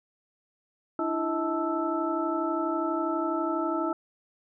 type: tone cluster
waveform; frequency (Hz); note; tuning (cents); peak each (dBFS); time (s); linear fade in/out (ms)
sine; 300.9 / 333.1 / 639 / 877 / 1318; D4 / E4 / D#5 / A5 / E6; +42 / +18 / +46 / -6 / -1; -34 / -29 / -33 / -35 / -32; 0.99-3.93; 2
effects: none